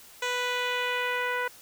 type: tone with low-pass filter sweep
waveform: 10% pulse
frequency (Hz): 493.9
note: B4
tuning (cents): 0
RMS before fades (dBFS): -29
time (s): 0.22-1.48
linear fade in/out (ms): 5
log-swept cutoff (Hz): 5900 to 1700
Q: 1.3
effects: white hiss -51 dBFS RMS until 1.61 s